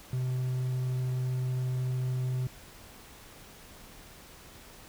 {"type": "tone", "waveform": "triangle", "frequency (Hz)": 127.6, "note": "C3", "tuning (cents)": -43, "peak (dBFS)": -26, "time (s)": [0.13, 2.47], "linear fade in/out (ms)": 2, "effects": ["pink hiss -51 dBFS RMS until 4.88 s"]}